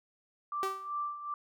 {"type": "tone with tremolo", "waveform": "sine", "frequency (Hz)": 1174.7, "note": "D6", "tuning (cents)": 0, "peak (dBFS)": -31, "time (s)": [0.52, 1.34], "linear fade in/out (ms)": 2, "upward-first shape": "sine", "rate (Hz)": 2.6, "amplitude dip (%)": 70}
{"type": "tone with exponential decay", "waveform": "sawtooth", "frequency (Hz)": 384.8, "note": "G4", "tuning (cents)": -32, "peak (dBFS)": -27, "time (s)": [0.63, 0.92], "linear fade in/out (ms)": 1, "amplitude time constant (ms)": 63}
{"effects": []}